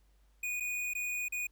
square tone with dropouts, 2466 Hz, D#7, 16 cents flat, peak -34 dBFS, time 0.43-1.47 s, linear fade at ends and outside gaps 5 ms, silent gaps 0.6-0.605 / 0.936-0.95 / 1.284-1.322 s, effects added 50 Hz sine -63 dBFS peak until 1.51 s + pink hiss -75 dBFS RMS until 1.51 s

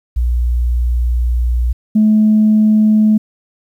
sine tone pair in turn, 60.2 / 215 Hz, B1 / A3, -44 / -40 cents, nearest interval octave + minor seventh, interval 2204 cents, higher second, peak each -11 / -6 dBFS, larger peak second, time 0.16-1.73 / 1.95-3.18 s, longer first, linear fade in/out 10 ms, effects tanh soft clip ceiling -3 dBFS + 8-bit

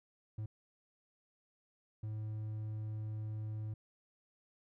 triangle tone bursts at uneven times, 107.9 Hz, A2, 33 cents flat, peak -36 dBFS, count 2, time 0.38-0.46 / 2.03-3.74 s, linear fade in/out 5 ms, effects none

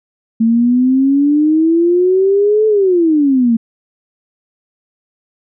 sine exponential two-way sweep, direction up then down, 223.3 to 437.6 to 223.3 Hz, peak -8 dBFS, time 0.4-3.57 s, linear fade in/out 10 ms, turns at 2.67 s, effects none

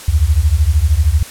sine beating tone pair, 69.3 / 82.3 Hz, C#2 / E2, 0 / -2 cents, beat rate 13 Hz, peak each -12 dBFS, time 0.08-1.23 s, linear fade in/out 5 ms, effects white hiss -33 dBFS RMS until 1.3 s + low-pass 12000 Hz 12 dB/octave

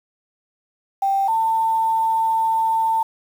sine tone pair in turn, 784 / 896.4 Hz, G5 / A5, 0 / +32 cents, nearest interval major second, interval 232 cents, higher second, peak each -16 dBFS, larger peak neither, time 1.02-1.28 / 1.28-3.03 s, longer second, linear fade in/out 5 ms, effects 7-bit

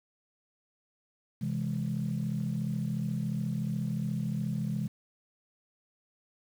sine chord, C augmented, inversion none, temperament equal, 130.81 / 164.81 / 207.7 Hz, C3 / E3 / G#3, 0 / 0 / 0 cents, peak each -33 dBFS, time 1.41-4.88 s, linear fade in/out 10 ms, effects tanh soft clip ceiling -22 dBFS + 9-bit

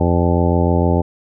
harmonic tone, 86.6 Hz, F2, 14 cents flat, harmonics 1 / 2 / 3 / 4 / 5 / 6 / 7 / 9 / 10, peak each -16 / -19 / -21 / -22 / -23 / -24 / -24 / -26 / -26 dBFS, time 0-1.02 s, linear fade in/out 10 ms, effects none

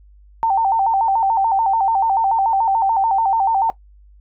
sine tone with vibrato, 840 Hz, G#5, 19 cents sharp, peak -13 dBFS, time 0.43-3.7 s, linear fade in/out 0 ms, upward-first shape square, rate 6.9 Hz, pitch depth 130 cents each way, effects noise-tail reverb RT60 0.1 s tail -17 dB re dry + added 50 Hz sine -44 dBFS peak until 4.2 s

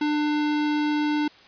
square tone, 298.7 Hz, D4, 29 cents sharp, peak -22 dBFS, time 0.01-1.28 s, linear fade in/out 5 ms, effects white hiss -51 dBFS RMS until 1.47 s + resampled to 11025 Hz

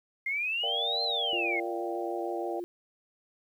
sine exponential two-way sweep, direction up then down, 2093 to 4186 to 2093 Hz, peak -28 dBFS, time 0.26-1.6 s, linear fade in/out 5 ms, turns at 1.03 s
sine chord, G minor seventh, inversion first, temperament equal, 466.2 / 587.3 / 698.5 / 784 Hz, Bb4 / D5 / F5 / G5, 0 / 0 / 0 / 0 cents, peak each -38 dBFS, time 0.63-2.6 s, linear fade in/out 5 ms
sine tone with vibrato, 346.9 Hz, F4, 12 cents flat, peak -34 dBFS, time 1.33-2.64 s, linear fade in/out 0 ms, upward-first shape sine, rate 6.4 Hz, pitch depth 21 cents each way
effects 10-bit

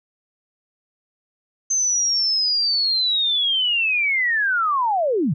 sine linear sweep, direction down, 6272 to 118.3 Hz, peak -17 dBFS, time 1.7-5.34 s, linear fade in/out 10 ms, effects none

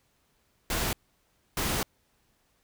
pink noise bursts at uneven times, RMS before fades -29 dBFS, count 2, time 0.7-0.93 / 1.57-1.83 s, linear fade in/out 2 ms, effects pink hiss -70 dBFS RMS until 2.63 s

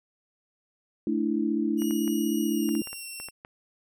sine chord, A suspended fourth, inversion none, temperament equal, 220 / 293.7 / 329.6 Hz, A3 / D4 / E4, 0 / 0 / 0 cents, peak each -28 dBFS, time 1.07-2.82 s, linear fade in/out 2 ms
10% pulse tone with pitch glide, 2896 to 2718 Hz, F#7 to F7, -38 to -48 cents, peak -29 dBFS, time 1.77-3.31 s, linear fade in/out 50 ms, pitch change -110 cents, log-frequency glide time 2.45-3.06 s
clicks, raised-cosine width 0.5 ms, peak -27 dBFS, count 10, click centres 1.82 / 1.909 / 2.078 / 2.69 / 2.752 / 2.873 / 2.93 / 3.2 / 3.286 / 3.449 s
effects none

